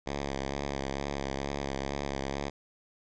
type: tone with vibrato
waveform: 5% pulse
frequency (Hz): 69.3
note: C#2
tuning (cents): 0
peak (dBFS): -21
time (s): 0.06-2.5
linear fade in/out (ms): 10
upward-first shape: sine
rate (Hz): 2.2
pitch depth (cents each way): 38
effects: resampled to 16000 Hz